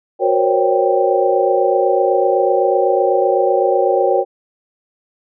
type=tone cluster; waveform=sine; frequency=369.1 / 472.3 / 532 / 560 / 785 Hz; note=F#4 / A#4 / C5 / C#5 / G5; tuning=-4 / +23 / +29 / +18 / +2 cents; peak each=-18 dBFS; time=0.19-4.25 s; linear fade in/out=50 ms; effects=none